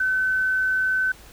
sine tone, 1521 Hz, F#6, 47 cents sharp, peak -19 dBFS, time 0-1.12 s, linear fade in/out 5 ms, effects added 50 Hz sine -49 dBFS peak until 1.32 s + pink hiss -48 dBFS RMS until 1.32 s

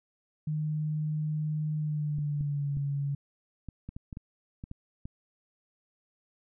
sine tone with pitch glide, 153.1 to 141.21 Hz, D#3 to C#3, -28 to +32 cents, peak -28 dBFS, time 0.47-3.15 s, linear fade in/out 5 ms, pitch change -140 cents, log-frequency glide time 1.76-2.76 s
clicks, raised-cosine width 5 ms, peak -27 dBFS, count 11, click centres 2.186 / 2.409 / 2.77 / 3.687 / 3.89 / 3.965 / 4.128 / 4.171 / 4.639 / 4.714 / 5.055 s
effects none

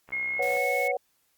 click train, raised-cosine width 0.5 ms, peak -31 dBFS, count 32, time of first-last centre 0.09-0.568 s, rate 64.9 Hz
sine tone with pitch glide, 2154 to 2193 Hz, C7 to C#7, +50 to -19 cents, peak -27 dBFS, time 0.12-0.92 s, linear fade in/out 10 ms, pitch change +31 cents, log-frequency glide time 0.28-0.61 s
sine chord, B suspended second, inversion none, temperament equal with one note detuned, 493.9 / 554.4 / 742.6 Hz, B4 / C#5 / F#5, 0 / 0 / +6 cents, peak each -30 / -29 / -30 dBFS, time 0.39-0.97 s, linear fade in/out 5 ms
white high-pass noise, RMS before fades -43 dBFS, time 0.42-0.88 s, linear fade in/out 5 ms, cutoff 1600 Hz, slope 96 dB/octave
effects white hiss -70 dBFS RMS until 1.37 s + Opus 48 kbps

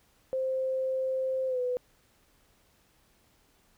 sine tone with pitch glide, 523.3 to 497.9 Hz, C5 to B4, 0 to +14 cents, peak -27 dBFS, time 0.33-1.77 s, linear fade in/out 0 ms, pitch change -86 cents, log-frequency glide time 1.47-1.6 s, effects pink hiss -66 dBFS RMS until 3.77 s

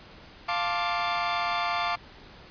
sawtooth chord, D minor seventh, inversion first, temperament equal with one note detuned, 698.5 / 880 / 1066.6 / 1174.7 Hz, F5 / A5 / C6 / D6, 0 / 0 / +33 / 0 cents, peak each -26 / -29 / -31 / -26 dBFS, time 0.48-1.96 s, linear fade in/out 10 ms, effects pink hiss -49 dBFS RMS until 2.5 s + resampled to 11025 Hz

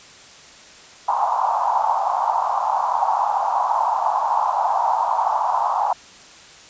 white band-pass noise, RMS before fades -20 dBFS, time 1.08-5.93 s, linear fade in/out 5 ms, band 760 to 1000 Hz, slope 48 dB/octave, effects white hiss -44 dBFS RMS until 6.69 s + resampled to 16000 Hz

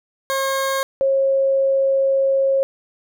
20% pulse / sine tone pair in turn, 539 / 541.5 Hz, C#5 / C#5, -49 / -41 cents, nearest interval unison, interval 8 cents, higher second, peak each -14 dBFS, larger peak neither, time 0.3-0.83 / 1.01-2.63 s, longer second, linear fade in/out 0 ms, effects none

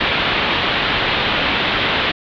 white low-pass noise, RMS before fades -18 dBFS, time 0-2.12 s, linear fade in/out 10 ms, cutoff 3700 Hz, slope 48 dB/octave, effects none

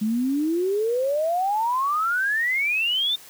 sine exponential sweep, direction up, 207.7 to 3655 Hz, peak -20 dBFS, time 0.01-3.16 s, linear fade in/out 10 ms, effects white hiss -46 dBFS RMS until 3.29 s + high-pass 100 Hz 12 dB/octave

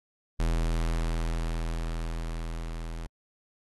square tone with level ramp, 41.2 Hz, E1, in tune, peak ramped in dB -24 to -35 dBFS, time 0.39-3.07 s, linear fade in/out 10 ms, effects AAC 32 kbps

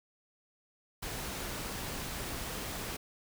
pink noise, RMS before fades -39 dBFS, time 1.02-2.97 s, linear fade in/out 10 ms, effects none

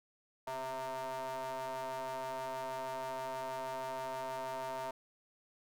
45% pulse ring-modulated tone, 130.81 Hz, C3, in tune, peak -35 dBFS, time 0.47-4.91 s, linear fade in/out 5 ms, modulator 788 Hz, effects none

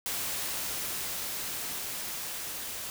white noise with level ramp, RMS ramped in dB -33 to -38 dBFS, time 0.06-2.9 s, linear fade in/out 0 ms, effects none

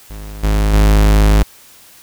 45% pulse tone with level steps, 51.91 Hz, G#1, in tune, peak -27 / -11 / -7 dBFS, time 0.1-1.43 s, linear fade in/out 5 ms, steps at 0.43 / 0.73 s, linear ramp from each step 10 ms, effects white hiss -43 dBFS RMS until 2.02 s

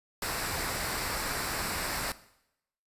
pink noise with comb filter, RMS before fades -33 dBFS, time 0.22-2.12 s, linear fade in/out 2 ms, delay 0.31 ms, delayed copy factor -0.5, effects noise-tail reverb RT60 0.8 s tail -17 dB re dry + resampled to 32000 Hz

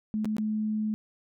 sine tone with dropouts, 214.9 Hz, A3, 41 cents flat, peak -26 dBFS, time 0.14-0.94 s, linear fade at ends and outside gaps 0 ms, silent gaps 0.246-0.255 / 0.367-0.383 s, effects none

